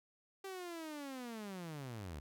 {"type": "linear sweep", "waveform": "sawtooth", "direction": "down", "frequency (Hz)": [392, 67.7], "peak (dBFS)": -40, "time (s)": [0.44, 2.2], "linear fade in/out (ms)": 5, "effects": []}